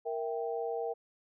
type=chord; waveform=sine; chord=E diminished; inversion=second; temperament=equal; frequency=466.2 / 659.3 / 784 Hz; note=Bb4 / E5 / G5; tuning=0 / 0 / 0 cents; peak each=-34 / -39 / -39 dBFS; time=0.05-0.94 s; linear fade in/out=20 ms; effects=none